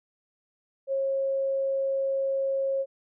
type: tone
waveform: sine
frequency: 542 Hz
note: C#5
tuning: 39 cents flat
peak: -24 dBFS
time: 0.87-2.86 s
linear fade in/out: 50 ms
effects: none